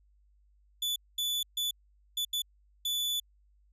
40% pulse tone bursts at uneven times, 3473 Hz, A7, 23 cents flat, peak -28 dBFS, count 6, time 0.82-0.96 / 1.18-1.43 / 1.57-1.71 / 2.17-2.25 / 2.33-2.42 / 2.85-3.2 s, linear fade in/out 5 ms, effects added 50 Hz sine -62 dBFS peak until 3.72 s

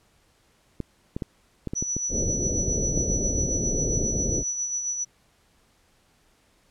clicks, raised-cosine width 3 ms, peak -16 dBFS, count 9, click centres 0.803 / 1.165 / 1.222 / 1.673 / 1.735 / 1.825 / 1.966 / 2.976 / 3.101 s
sine tone with tremolo, 5920 Hz, F#8, in tune, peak -24 dBFS, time 1.75-5.05 s, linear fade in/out 20 ms, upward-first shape sine, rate 7.4 Hz, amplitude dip 45%
pink low-pass noise, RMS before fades -27 dBFS, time 2.09-4.44 s, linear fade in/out 50 ms, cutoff 570 Hz, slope 48 dB/octave
effects pink hiss -63 dBFS RMS until 6.7 s + low-pass 11000 Hz 12 dB/octave

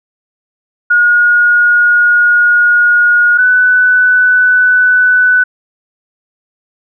sine tone pair in turn, 1440 / 1494.9 Hz, F#6 / F#6, -47 / +17 cents, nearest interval minor second, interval 64 cents, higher second, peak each -5 dBFS, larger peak neither, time 0.9-3.38 / 3.38-5.44 s, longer first, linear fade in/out 10 ms, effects none

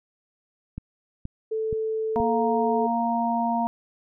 click train, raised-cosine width 5 ms, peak -20 dBFS, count 4, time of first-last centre 0.78-2.202 s, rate 2.11 Hz
sine tone, 440 Hz, A4, in tune, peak -24 dBFS, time 1.51-2.87 s, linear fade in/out 10 ms
harmonic tone, 233.1 Hz, A#3, in tune, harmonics 1 / 3 / 4, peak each -26 / -26 / -26 dBFS, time 2.16-3.67 s, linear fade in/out 0 ms
effects none

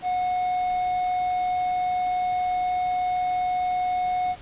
triangle tone, 729 Hz, F#5, 26 cents flat, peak -20 dBFS, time 0.02-4.36 s, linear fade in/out 50 ms, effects pink hiss -45 dBFS RMS until 4.41 s + resampled to 8000 Hz

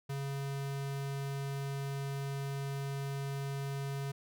square tone, 138.59 Hz, C#3, in tune, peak -36 dBFS, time 0.09-4.12 s, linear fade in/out 10 ms, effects none

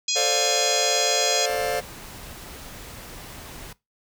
harmonic tone, 829 Hz, G#5, 3 cents flat, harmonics 3 / 4 / 5 / 6 / 7 / 8 / 9, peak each -32 / -28 / -28 / -28 / -32 / -27 / -31 dBFS, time 0.08-1.46 s, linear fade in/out 5 ms
45% pulse chord, D minor seventh, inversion second, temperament just, 440.5 / 528.6 / 587.3 / 704.8 Hz, A4 / C5 / D5 / F5, +2 / +18 / 0 / +16 cents, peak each -29 / -29 / -29 / -28 dBFS, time 0.15-1.81 s, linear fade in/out 20 ms
pink noise, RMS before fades -40 dBFS, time 1.49-3.73 s, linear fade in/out 5 ms
effects noise-tail reverb RT60 0.2 s tail -20 dB re dry

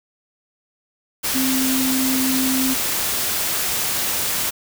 sine tone in noise, 261.6 Hz, C4, in tune, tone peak -19 dBFS, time 1.34-2.75 s, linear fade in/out 20 ms, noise white, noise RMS -22 dBFS, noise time 1.23-4.51 s, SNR 0 dB, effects none

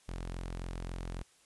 sawtooth tone, 43.65 Hz, F1, in tune, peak -34 dBFS, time 0.08-1.23 s, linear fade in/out 10 ms, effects white hiss -65 dBFS RMS until 1.45 s + resampled to 24000 Hz

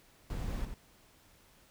brown noise with echo, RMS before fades -37 dBFS, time 0.3-0.65 s, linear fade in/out 2 ms, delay 92 ms, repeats 1, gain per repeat -6 dB, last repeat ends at 0.742 s, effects pink hiss -63 dBFS RMS until 1.7 s

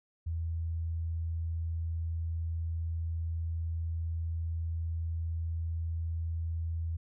sine tone, 82.41 Hz, E2, in tune, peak -31 dBFS, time 0.26-6.97 s, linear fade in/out 10 ms, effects none

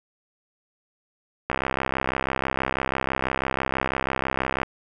click train, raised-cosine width 0.5 ms, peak -8 dBFS, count 208, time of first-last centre 1.5-4.632 s, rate 66.1 Hz, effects none

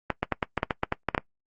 clicks, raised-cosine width 0.5 ms, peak -8 dBFS, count 12, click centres 0.103 / 0.23 / 0.323 / 0.428 / 0.577 / 0.631 / 0.708 / 0.834 / 0.924 / 1.087 / 1.148 / 1.179 s, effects noise-tail reverb RT60 0.1 s tail -22 dB re dry + Opus 24 kbps

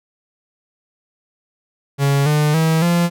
45% pulse tone with pitch steps, 140 / 150.05 / 160.82 / 172.36 Hz, C#3 / D3 / E3 / F3, +18 / +38 / -42 / -22 cents, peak -13 dBFS, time 1.98-3.1 s, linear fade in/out 50 ms, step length 280 ms, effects none

